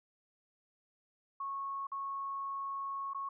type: tone with dropouts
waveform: sine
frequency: 1100 Hz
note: C#6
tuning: 14 cents flat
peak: -36 dBFS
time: 1.4-3.29 s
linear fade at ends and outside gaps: 5 ms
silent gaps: 1.87-1.917 / 3.135-3.146 s
effects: none